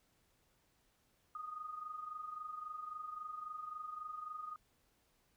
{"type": "tone with amplitude modulation", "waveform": "sine", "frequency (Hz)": 1239, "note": "D#6", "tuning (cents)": -8, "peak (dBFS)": -40, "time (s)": [1.35, 4.56], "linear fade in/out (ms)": 2, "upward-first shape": "sine", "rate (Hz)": 23.7, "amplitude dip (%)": 65, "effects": ["pink hiss -75 dBFS RMS until 5.36 s"]}